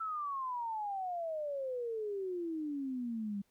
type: exponential sweep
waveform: sine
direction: down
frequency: 1335 to 196 Hz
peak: -35 dBFS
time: 0-3.42 s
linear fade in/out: 10 ms
effects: pink hiss -75 dBFS RMS until 3.5 s